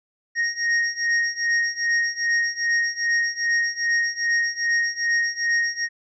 square beating tone pair, 1864.7 / 1867.2 Hz, A#6 / A#6, 0 / +2 cents, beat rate 2.5 Hz, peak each -25 / -23 dBFS, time 0.35-5.89 s, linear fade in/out 50 ms, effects resampled to 16000 Hz

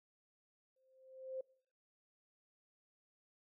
sine tone with exponential growth, 523.3 Hz, C5, in tune, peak -38 dBFS, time 0.76-1.41 s, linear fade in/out 5 ms, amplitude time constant 140 ms, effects noise-tail reverb RT60 0.6 s tail -24 dB re dry

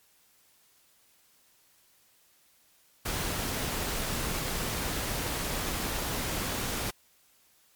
pink noise, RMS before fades -32 dBFS, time 3.05-6.91 s, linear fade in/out 10 ms, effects white hiss -64 dBFS RMS until 7.75 s + MP3 96 kbps

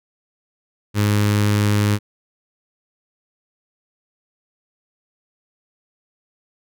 sawtooth tone with notch filter, 103.83 Hz, G#2, in tune, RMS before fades -17 dBFS, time 0.94-1.99 s, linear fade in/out 50 ms, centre 690 Hz, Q 1.5, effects none

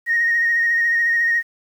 sine tone with vibrato, 1864.7 Hz, A#6, in tune, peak -14 dBFS, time 0.06-1.43 s, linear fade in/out 50 ms, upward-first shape sine, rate 14 Hz, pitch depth 24 cents each way, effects tanh soft clip ceiling -10 dBFS + 8-bit

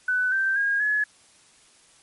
sine tone with pitch steps, 1499 / 1562.7 / 1629 / 1698.2 Hz, F#6 / G6 / G#6 / G#6, +22 / -6 / -34 / +38 cents, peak -20 dBFS, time 0.08-1.04 s, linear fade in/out 5 ms, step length 240 ms, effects white hiss -56 dBFS RMS until 2.02 s + MP3 48 kbps

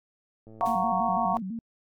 click train, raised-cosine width 2 ms, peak -36 dBFS, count 102, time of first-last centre 0.47-1.388 s, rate 110 Hz
sine chord, Gb major seventh, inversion third, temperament just, 693.7 / 740 / 925 / 1110 Hz, F5 / Gb5 / Bb5 / Db6, -12 / 0 / -14 / +2 cents, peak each -29 dBFS, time 0.61-1.37 s, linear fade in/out 0 ms
white noise with exponential decay, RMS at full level -45 dBFS, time 0.66-0.96 s, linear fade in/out 0 ms, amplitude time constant 65 ms
sine tone with vibrato, 207.7 Hz, G#3, in tune, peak -31 dBFS, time 0.67-1.59 s, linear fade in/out 2 ms, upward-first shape square, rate 6 Hz, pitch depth 170 cents each way
effects AAC 64 kbps

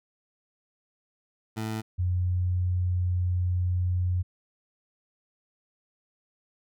20% pulse / sine tone pair in turn, 110 / 89.94 Hz, A2 / F#2, 0 / -49 cents, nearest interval minor third, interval 349 cents, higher first, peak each -25 / -23 dBFS, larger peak second, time 1.56-1.82 / 1.98-4.23 s, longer second, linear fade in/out 20 ms, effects none

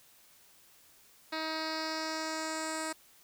10% pulse tone with low-pass filter sweep, 316.8 Hz, D#4, 31 cents sharp, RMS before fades -36 dBFS, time 1.32-2.93 s, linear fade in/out 10 ms, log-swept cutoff 3900 to 8900 Hz, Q 3, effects white hiss -61 dBFS RMS until 3.23 s

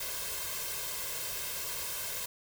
white noise with comb filter, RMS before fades -37 dBFS, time 0-2.26 s, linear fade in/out 5 ms, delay 1.9 ms, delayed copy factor +0.75, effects none

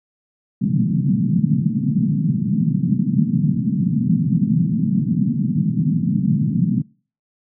white band-pass noise, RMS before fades -18 dBFS, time 0.61-6.82 s, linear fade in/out 10 ms, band 130 to 230 Hz, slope 48 dB/octave, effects noise-tail reverb RT60 0.4 s tail -24 dB re dry

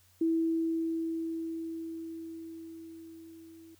sine tone with level ramp, 327.4 Hz, E4, 12 cents flat, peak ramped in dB -24 to -50 dBFS, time 0.21-3.75 s, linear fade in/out 5 ms, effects added 91 Hz sine -65 dBFS peak until 3.79 s + white hiss -65 dBFS RMS until 3.79 s

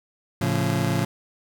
30% pulse chord, A augmented, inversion none, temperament just, 110 / 137.5 / 171.88 Hz, A2 / C#3 / E#3, 0 / -14 / -27 cents, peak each -23 dBFS, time 0.41-1.05 s, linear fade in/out 5 ms, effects none

